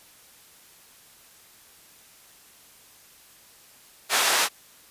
pink band-pass noise, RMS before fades -22 dBFS, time 4.09-4.49 s, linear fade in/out 50 ms, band 820 to 12000 Hz, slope 12 dB/octave, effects white hiss -53 dBFS RMS until 4.9 s + resampled to 32000 Hz

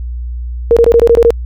sine tone bursts, 467 Hz, A#4, 3 cents sharp, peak -3 dBFS, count 8, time 0.71-1.305 s, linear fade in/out 0 ms, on 56 ms, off 21 ms, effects added 60 Hz sine -18 dBFS peak until 1.45 s

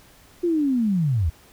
sine linear sweep, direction down, 356.9 to 70.1 Hz, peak -18 dBFS, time 0.43-1.3 s, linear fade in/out 10 ms, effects pink hiss -52 dBFS RMS until 1.52 s

